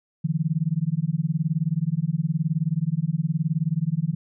sine tone with tremolo, 159.7 Hz, D#3, 45 cents sharp, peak -17 dBFS, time 0.24-4.15 s, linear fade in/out 10 ms, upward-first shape sine, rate 19 Hz, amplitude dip 100%, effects none

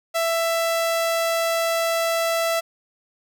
sawtooth tone, 664 Hz, E5, 12 cents sharp, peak -16 dBFS, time 0.14-2.61 s, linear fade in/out 20 ms, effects none

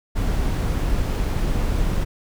brown noise, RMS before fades -21 dBFS, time 0.15-2.05 s, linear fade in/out 20 ms, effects none

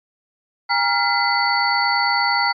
sine tone cluster, 810 / 939 / 1390 / 2025 / 4486 Hz, G#5 / A#5 / F6 / B6 / C#8, -43 / +12 / -9 / +43 / +20 cents, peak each -22 dBFS, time 0.69-2.53 s, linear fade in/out 20 ms, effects MP3 64 kbps

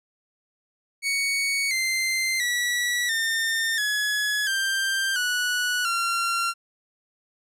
sawtooth tone with pitch steps, 2231 / 2082 / 1942.2 / 1812.1 / 1690.8 / 1577.6 / 1471.9 / 1373.3 Hz, C#7 / C7 / B6 / A#6 / G#6 / G6 / F#6 / F6, +11 / -9 / -29 / -49 / +31 / +11 / -9 / -30 cents, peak -19 dBFS, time 1.02-6.54 s, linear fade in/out 50 ms, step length 690 ms, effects low-pass 12000 Hz 12 dB/octave

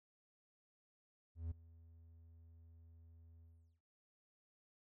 triangle tone with ADSR envelope, 82.41 Hz, E2, in tune, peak -36 dBFS, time 1.35-3.81 s, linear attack 160 ms, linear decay 11 ms, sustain -21 dB, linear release 380 ms, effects none

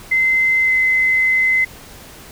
sine tone with pitch glide, 2065 to 2050 Hz, C7 to C7, -23 to -36 cents, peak -12 dBFS, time 0.11-1.65 s, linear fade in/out 10 ms, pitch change -13 cents, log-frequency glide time 0.63-0.72 s, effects pink hiss -39 dBFS RMS until 2.31 s

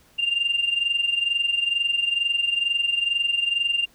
sine tone with amplitude modulation, 2794 Hz, F7, in tune, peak -16 dBFS, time 0.18-3.86 s, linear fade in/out 20 ms, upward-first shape sine, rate 22.2 Hz, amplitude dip 75%, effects tanh soft clip ceiling -14 dBFS + pink hiss -57 dBFS RMS until 3.94 s

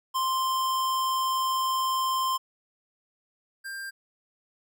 square tone pair in turn, 1046.5 / 1589.9 Hz, C6 / G6, 0 / +24 cents, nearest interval perfect fifth, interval 724 cents, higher second, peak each -25 / -35 dBFS, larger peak first, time 0.14-2.38 / 3.64-3.91 s, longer first, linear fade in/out 20 ms, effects none

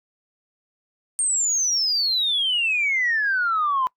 sine exponential sweep, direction down, 8760 to 1007 Hz, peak -18 dBFS, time 1.19-3.87 s, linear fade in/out 0 ms, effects noise-tail reverb RT60 0.1 s tail -24 dB re dry + tanh soft clip ceiling -14 dBFS

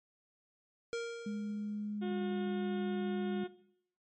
square tone with exponential decay, 466.2 Hz, A#4, in tune, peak -34 dBFS, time 0.93-1.99 s, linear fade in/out 0 ms, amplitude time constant 230 ms
sine tone with pitch glide, 208.8 to 202 Hz, G#3 to G#3, +10 to -48 cents, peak -35 dBFS, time 1.26-3.44 s, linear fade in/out 5 ms, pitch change -58 cents, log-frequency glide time 1.95-2.21 s
harmonic tone, 360.7 Hz, F#4, 44 cents flat, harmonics 1 / 2 / 3 / 4 / 5 / 6 / 7 / 8 / 9 / 10, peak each -37 / -46 / -58 / -51 / -60 / -58 / -62 / -60 / -56 / -60 dBFS, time 2.01-3.48 s, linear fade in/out 20 ms
effects noise-tail reverb RT60 0.7 s tail -18 dB re dry + MP3 32 kbps

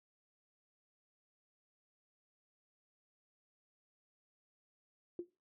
sine tone with exponential decay, 350 Hz, F4, 4 cents sharp, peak -34 dBFS, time 5.19-5.29 s, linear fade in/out 2 ms, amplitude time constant 20 ms, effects noise-tail reverb RT60 0.3 s tail -20 dB re dry

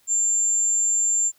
sine tone, 7300 Hz, A#8, 37 cents flat, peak -18 dBFS, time 0.07-1.32 s, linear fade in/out 50 ms, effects white hiss -61 dBFS RMS until 1.38 s

